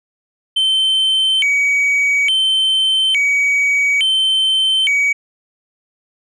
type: tone with vibrato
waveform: sine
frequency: 2645 Hz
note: E7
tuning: 5 cents sharp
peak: -9 dBFS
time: 0.56-5.13 s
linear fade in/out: 10 ms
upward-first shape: square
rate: 0.58 Hz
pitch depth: 270 cents each way
effects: tanh soft clip ceiling -11 dBFS